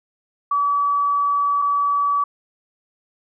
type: tone pair in turn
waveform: sine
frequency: 1145 / 1145 Hz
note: D6 / D6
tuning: -44 / -44 cents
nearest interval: unison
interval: 0 cents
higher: neither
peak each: -16 dBFS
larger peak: neither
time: 0.51-1.62 / 1.62-2.24 s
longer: first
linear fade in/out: 5 ms
effects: none